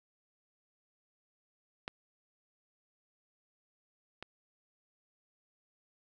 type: clicks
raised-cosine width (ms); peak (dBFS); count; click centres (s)
0.3; -21 / -26; 2; 1.879 / 4.226
effects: none